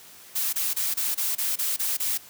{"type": "noise bursts", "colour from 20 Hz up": "blue", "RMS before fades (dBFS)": -26, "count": 9, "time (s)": [0.35, 2.178], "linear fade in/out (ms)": 10, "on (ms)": 180, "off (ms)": 26, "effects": ["white hiss -48 dBFS RMS until 2.29 s", "high-pass 60 Hz 12 dB/octave"]}